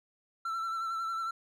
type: tone with vibrato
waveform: triangle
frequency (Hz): 1340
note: E6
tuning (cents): +28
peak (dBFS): -30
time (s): 0.45-1.31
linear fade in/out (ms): 5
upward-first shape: sine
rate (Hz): 11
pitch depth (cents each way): 31
effects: none